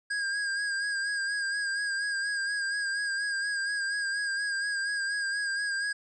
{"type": "tone with vibrato", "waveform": "square", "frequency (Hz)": 1625, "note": "G#6", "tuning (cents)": -38, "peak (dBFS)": -29, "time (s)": [0.1, 5.93], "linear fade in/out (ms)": 10, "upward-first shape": "sine", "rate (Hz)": 4.2, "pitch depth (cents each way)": 39, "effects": ["resampled to 22050 Hz"]}